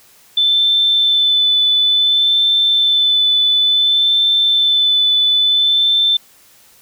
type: tone with vibrato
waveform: sine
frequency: 3520 Hz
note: A7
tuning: in tune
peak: -10 dBFS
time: 0.37-6.17 s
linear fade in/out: 5 ms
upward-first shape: sine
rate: 0.57 Hz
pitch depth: 15 cents each way
effects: white hiss -48 dBFS RMS until 6.81 s